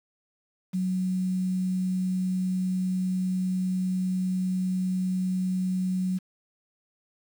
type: tone with quantisation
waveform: sine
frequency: 185 Hz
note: F#3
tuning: in tune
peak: -24 dBFS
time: 0.73-6.19 s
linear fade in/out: 20 ms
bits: 8
effects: none